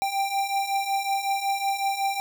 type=beating tone pair; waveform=square; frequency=784 / 789.4 Hz; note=G5 / G5; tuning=0 / +12 cents; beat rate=5.4 Hz; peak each=-30 / -26 dBFS; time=0.02-2.2 s; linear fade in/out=0 ms; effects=none